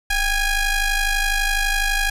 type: ring-modulated tone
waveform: sawtooth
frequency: 816 Hz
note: G#5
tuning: 31 cents flat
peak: -11 dBFS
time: 0.1-2.1 s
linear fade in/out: 5 ms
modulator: 842 Hz
effects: resampled to 32000 Hz + 7-bit